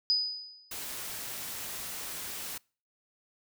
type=tone with exponential decay; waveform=sine; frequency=4978 Hz; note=D#8; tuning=in tune; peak=-21 dBFS; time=0.1-0.75 s; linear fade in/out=0 ms; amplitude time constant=140 ms
type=noise; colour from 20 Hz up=white; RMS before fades=-39 dBFS; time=0.71-2.58 s; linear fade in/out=5 ms
effects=noise-tail reverb RT60 0.4 s tail -26 dB re dry